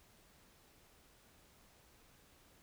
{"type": "silence", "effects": ["pink hiss -66 dBFS RMS until 2.62 s"]}